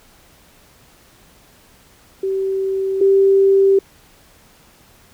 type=tone pair in turn; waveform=sine; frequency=385.5 / 390.4 Hz; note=G4 / G4; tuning=-29 / -7 cents; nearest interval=unison; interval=22 cents; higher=second; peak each=-17 / -9 dBFS; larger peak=second; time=2.23-3.01 / 3.01-3.79 s; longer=neither; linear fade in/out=5 ms; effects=pink hiss -50 dBFS RMS until 5.13 s